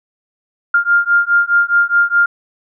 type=beating tone pair; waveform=sine; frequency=1400 / 1404.8 Hz; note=F6 / F6; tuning=+4 / +10 cents; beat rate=4.8 Hz; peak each=-13 dBFS; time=0.74-2.26 s; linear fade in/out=5 ms; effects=none